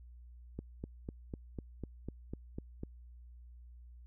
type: click train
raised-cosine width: 3 ms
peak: -27 dBFS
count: 10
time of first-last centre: 0.59-2.834 s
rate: 4.01 Hz
effects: added 60 Hz sine -51 dBFS peak until 4.06 s

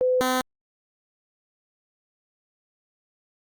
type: tone pair in turn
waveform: sine / 10% pulse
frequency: 507 / 255.8 Hz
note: B4 / C4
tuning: +45 / -39 cents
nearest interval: octave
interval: 1184 cents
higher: first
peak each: -18 / -13 dBFS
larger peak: second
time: 0.01-0.21 / 0.21-0.41 s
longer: neither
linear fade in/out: 0 ms
effects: Opus 48 kbps

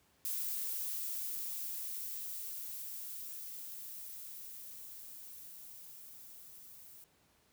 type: noise with level ramp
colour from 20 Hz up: violet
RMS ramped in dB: -37 to -55 dBFS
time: 0.25-7.04 s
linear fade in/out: 0 ms
effects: pink hiss -70 dBFS RMS until 7.52 s + high-pass 60 Hz 12 dB/octave

